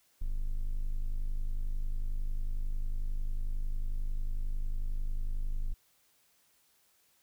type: tone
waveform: triangle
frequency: 25.54 Hz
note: G#0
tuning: 28 cents flat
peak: -27 dBFS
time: 0.21-5.74 s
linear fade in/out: 10 ms
effects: white hiss -69 dBFS RMS until 7.22 s